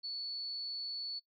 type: tone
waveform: sine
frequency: 4437 Hz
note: C#8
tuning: 1 cent sharp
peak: -37 dBFS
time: 0.03-1.2 s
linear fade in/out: 20 ms
effects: noise-tail reverb RT60 0.1 s tail -22 dB re dry